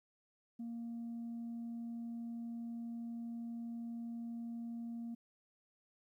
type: tone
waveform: sine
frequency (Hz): 233.1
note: A#3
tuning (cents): 0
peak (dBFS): -39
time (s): 0.59-5.15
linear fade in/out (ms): 10
effects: tanh soft clip ceiling -39 dBFS + 13-bit